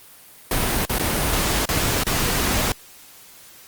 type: noise with dropouts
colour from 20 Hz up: pink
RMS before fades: -21 dBFS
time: 0.51-2.72 s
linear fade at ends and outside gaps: 2 ms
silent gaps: 0.853-0.895 / 0.985-0.995 / 1.654-1.689 / 2.036-2.066 s
effects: white hiss -46 dBFS RMS until 3.67 s + Opus 32 kbps